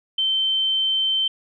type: tone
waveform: sine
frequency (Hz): 3100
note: G7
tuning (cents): -20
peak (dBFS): -18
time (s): 0.18-1.28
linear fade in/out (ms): 5
effects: none